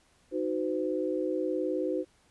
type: chord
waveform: sine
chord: C diminished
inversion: first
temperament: equal with one note detuned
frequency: 311.1 / 370 / 509.8 Hz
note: Eb4 / Gb4 / C5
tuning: 0 / 0 / -45 cents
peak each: -32 dBFS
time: 0.31-2.05 s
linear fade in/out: 50 ms
effects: pink hiss -65 dBFS RMS until 2.3 s + resampled to 24000 Hz